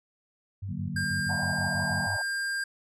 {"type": "tone bursts", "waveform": "sine", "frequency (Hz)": 98, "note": "G2", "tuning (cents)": 0, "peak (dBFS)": -32, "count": 10, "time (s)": [0.62, 2.17], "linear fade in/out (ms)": 10, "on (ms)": 110, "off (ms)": 50}
{"type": "chord", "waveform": "sine", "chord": "D augmented", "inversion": "none", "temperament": "equal", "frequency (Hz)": [146.83, 185, 233.1], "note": ["D3", "F#3", "A#3"], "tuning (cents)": [0, 0, 0], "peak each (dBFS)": [-35, -35, -39], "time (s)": [0.67, 2.09], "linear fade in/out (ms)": 50}
{"type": "tone", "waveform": "square", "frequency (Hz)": 1600, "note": "G6", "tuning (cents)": 35, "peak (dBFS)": -29, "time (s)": [0.96, 2.64], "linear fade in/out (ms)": 5}
{"type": "band-pass noise", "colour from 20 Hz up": "pink", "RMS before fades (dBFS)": -37, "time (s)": [1.29, 2.22], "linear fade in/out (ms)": 5, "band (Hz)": [600, 980], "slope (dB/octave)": 96}
{"effects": ["low-pass 12000 Hz 12 dB/octave"]}